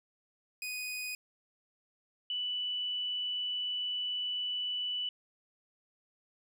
sawtooth / sine tone pair in turn, 2489 / 2971 Hz, D#7 / F#7, 0 / +6 cents, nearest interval minor third, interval 306 cents, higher second, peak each -33 / -32 dBFS, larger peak second, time 0.62-1.15 / 2.3-5.09 s, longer second, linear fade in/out 2 ms, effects none

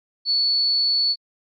sine tone, 4435 Hz, C#8, in tune, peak -17 dBFS, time 0.25-1.16 s, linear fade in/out 50 ms, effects Opus 48 kbps

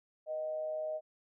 sine tone with amplitude modulation, 622.3 Hz, D#5, in tune, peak -32 dBFS, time 0.26-1.01 s, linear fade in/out 50 ms, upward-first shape sine, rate 140 Hz, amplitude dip 45%, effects none

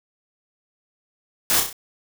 white noise with echo, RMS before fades -19 dBFS, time 1.5-1.6 s, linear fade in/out 0 ms, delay 32 ms, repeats 4, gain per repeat -5 dB, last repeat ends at 1.728 s, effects none

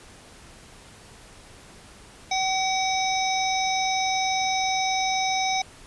harmonic tone, 759 Hz, F#5, 44 cents sharp, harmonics 1 / 3 / 5 / 7 / 8, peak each -24 / -29 / -31 / -32 / -33 dBFS, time 2.31-5.62 s, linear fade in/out 5 ms, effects pink hiss -48 dBFS RMS until 5.86 s + resampled to 24000 Hz

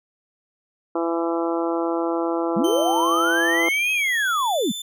harmonic tone, 167.5 Hz, E3, 28 cents sharp, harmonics 2 / 3 / 4 / 5 / 6 / 7 / 8, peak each -23 / -27 / -29 / -31 / -33 / -34 / -35 dBFS, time 0.95-3.69 s, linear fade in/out 5 ms
sine linear two-way sweep, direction up then down, 171.5 to 2559 to 171.5 Hz, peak -19 dBFS, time 2.56-4.72 s, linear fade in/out 10 ms, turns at 3.92 s
sawtooth tone with pitch glide, 3091 to 3530 Hz, G7 to A7, -25 to +5 cents, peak -26 dBFS, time 2.64-4.82 s, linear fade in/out 5 ms, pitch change +230 cents, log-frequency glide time 3.55-4.66 s
effects none

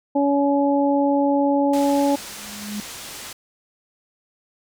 harmonic tone, 282.1 Hz, C#4, 30 cents sharp, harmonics 1 / 2 / 3, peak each -18 / -21 / -23 dBFS, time 0.15-2.16 s, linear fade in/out 10 ms
white low-pass noise, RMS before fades -36 dBFS, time 1.73-3.33 s, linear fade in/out 5 ms, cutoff 8700 Hz, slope 12 dB/octave
sine tone with exponential growth, 207.7 Hz, G#3, in tune, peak -24 dBFS, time 2.06-2.8 s, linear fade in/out 0 ms, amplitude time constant 160 ms
effects none

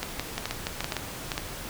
clicks, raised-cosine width 0.2 ms, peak -11 dBFS, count 12, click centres 0.03 / 0.196 / 0.38 / 0.456 / 0.51 / 0.669 / 0.806 / 0.844 / 0.922 / 0.967 / 1.318 / 1.379 s, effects pink hiss -38 dBFS RMS until 1.69 s

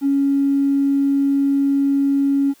triangle tone, 278 Hz, C#4, 5 cents sharp, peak -10 dBFS, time 0.01-2.54 s, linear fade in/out 50 ms, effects tanh soft clip ceiling -12 dBFS + white hiss -53 dBFS RMS until 2.6 s

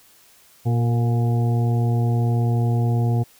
harmonic tone with a mistuned harmonic, 118.6 Hz, A#2, 30 cents sharp, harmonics 1 / 2 / 3 / 4 / 6 / 7, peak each -17 / -28 / -32 / -33 / -33 / -38 dBFS, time 0.65-3.24 s, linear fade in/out 20 ms, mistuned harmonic 4, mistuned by -32 cents, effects white hiss -53 dBFS RMS until 3.39 s

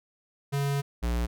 square tone pair in turn, 140.6 / 59.12 Hz, C#3 / A#1, +25 / +25 cents, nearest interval octave + minor third, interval 1500 cents, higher first, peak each -26 dBFS, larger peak neither, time 0.52-0.82 / 1.02-1.27 s, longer first, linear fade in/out 20 ms, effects none

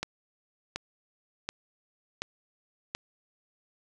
click train, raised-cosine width 0.2 ms, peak -14 dBFS, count 5, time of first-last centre 0.03-2.95 s, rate 1.37 Hz, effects none

